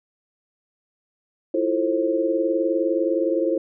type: chord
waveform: sine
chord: F major seventh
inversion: third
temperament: equal with one note detuned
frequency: 329.6 / 349.2 / 440 / 531.5 Hz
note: E4 / F4 / A4 / C5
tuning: 0 / 0 / 0 / +27 cents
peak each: -23 / -26 / -27 / -23 dBFS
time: 1.54-3.58 s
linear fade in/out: 5 ms
effects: none